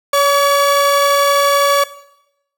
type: tone pair together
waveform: 45% pulse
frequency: 564 / 1139.8 Hz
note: C#5 / C#6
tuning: +30 / +48 cents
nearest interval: octave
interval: 1218 cents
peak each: -13 dBFS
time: 0.13-1.84 s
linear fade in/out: 5 ms
effects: noise-tail reverb RT60 0.8 s tail -17 dB re dry